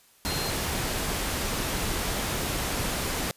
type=tone in noise; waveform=sine; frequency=4186 Hz; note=C8; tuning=in tune; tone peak=-34 dBFS; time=0.26-0.5 s; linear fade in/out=0 ms; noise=pink; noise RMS=-29 dBFS; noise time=0.25-3.31 s; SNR=-8 dB; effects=white hiss -59 dBFS RMS until 3.36 s + resampled to 32000 Hz